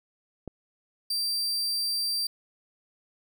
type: click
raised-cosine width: 2 ms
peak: -23 dBFS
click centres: 0.477 s
type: tone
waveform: 40% pulse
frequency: 4700 Hz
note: D8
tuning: 1 cent sharp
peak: -25 dBFS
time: 1.1-2.27 s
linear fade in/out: 5 ms
effects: none